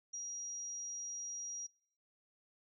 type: tone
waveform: sine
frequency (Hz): 5730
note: F8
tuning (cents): +44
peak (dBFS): -40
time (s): 0.13-1.67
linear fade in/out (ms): 10
effects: noise-tail reverb RT60 0.6 s tail -25 dB re dry